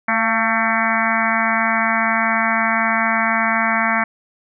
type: harmonic tone with a mistuned harmonic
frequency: 224.1 Hz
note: A3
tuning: 32 cents sharp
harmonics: 1 / 3 / 4 / 5 / 6 / 7 / 8 / 9 / 10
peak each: -24 / -24 / -24 / -24 / -24 / -24 / -24 / -24 / -24 dBFS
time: 0.08-4.04 s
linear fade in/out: 5 ms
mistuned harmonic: 3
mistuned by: +31 cents
effects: none